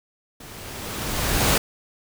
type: noise with level ramp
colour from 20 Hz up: pink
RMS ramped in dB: -42 to -17 dBFS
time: 0.4-1.58 s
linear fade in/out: 5 ms
effects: none